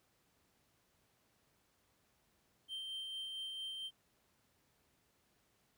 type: tone with tremolo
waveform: triangle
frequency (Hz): 3136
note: G7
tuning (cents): 0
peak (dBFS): -39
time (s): 2.68-3.91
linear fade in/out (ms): 50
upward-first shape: sine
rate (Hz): 4.4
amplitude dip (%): 25
effects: pink hiss -75 dBFS RMS until 5.77 s + high-pass 60 Hz 12 dB/octave